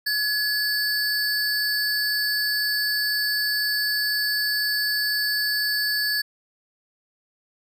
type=tone pair together; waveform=square; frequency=1694 / 4522 Hz; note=G#6 / C#8; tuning=+34 / +34 cents; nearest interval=octave + perfect fourth; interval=1700 cents; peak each=-25 dBFS; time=0.06-6.22 s; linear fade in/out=10 ms; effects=none